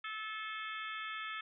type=harmonic tone with a mistuned harmonic; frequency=434.6 Hz; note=A4; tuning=21 cents flat; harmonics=3 / 4 / 5 / 6 / 7 / 8; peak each=-43 / -45 / -47 / -49 / -50 / -51 dBFS; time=0.04-1.41 s; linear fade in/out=5 ms; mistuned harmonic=7; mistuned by=+67 cents; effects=none